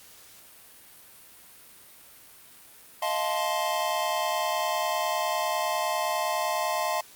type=chord; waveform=square; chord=F dominant seventh; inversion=third; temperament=just; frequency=628.6 / 698.5 / 873.1 / 1047.7 Hz; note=Eb5 / F5 / A5 / C6; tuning=+18 / 0 / -14 / +2 cents; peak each=-32 dBFS; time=3.02-7.01 s; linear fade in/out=5 ms; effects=white hiss -51 dBFS RMS until 7.15 s + Opus 48 kbps